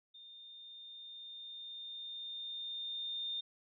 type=tone with level ramp; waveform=sine; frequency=3629 Hz; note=A#7; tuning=47 cents flat; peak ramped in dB=-52 to -36 dBFS; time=0.14-3.41 s; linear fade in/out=10 ms; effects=none